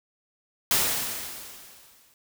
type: noise with exponential decay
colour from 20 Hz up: white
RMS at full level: -21 dBFS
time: 0.71-2.14 s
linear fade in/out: 1 ms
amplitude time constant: 310 ms
effects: none